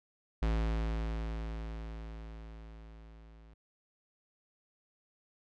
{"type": "tone with level ramp", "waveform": "square", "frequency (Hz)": 55.1, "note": "A1", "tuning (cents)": 3, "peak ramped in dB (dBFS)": [-28, -55], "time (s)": [0.42, 3.54], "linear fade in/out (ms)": 5, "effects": ["low-pass 4000 Hz 12 dB/octave"]}